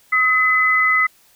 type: tone pair together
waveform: sine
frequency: 1271.9 / 2019 Hz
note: D#6 / B6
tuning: +38 / +38 cents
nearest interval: minor sixth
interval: 800 cents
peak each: -18 / -14 dBFS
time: 0.12-1.07 s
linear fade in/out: 10 ms
effects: white hiss -54 dBFS RMS until 1.35 s